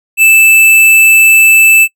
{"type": "tone", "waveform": "square", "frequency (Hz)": 2637, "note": "E7", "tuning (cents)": 0, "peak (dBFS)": -3, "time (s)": [0.17, 1.88], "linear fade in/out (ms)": 50, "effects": ["noise-tail reverb RT60 0.1 s tail -24 dB re dry"]}